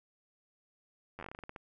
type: slowing click train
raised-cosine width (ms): 0.5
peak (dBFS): -29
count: 13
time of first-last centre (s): 1.19-1.562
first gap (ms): 10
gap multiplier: 1.19
effects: none